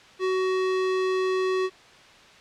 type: tone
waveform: square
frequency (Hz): 374.4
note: F#4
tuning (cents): +20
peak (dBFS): -23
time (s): 0.19-1.7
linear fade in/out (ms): 50
effects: white hiss -50 dBFS RMS until 2.4 s + low-pass 4000 Hz 12 dB/octave